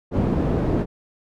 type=low-pass noise; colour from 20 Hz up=white; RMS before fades=-21 dBFS; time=0.11-0.86 s; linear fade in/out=50 ms; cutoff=300 Hz; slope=12 dB/octave; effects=none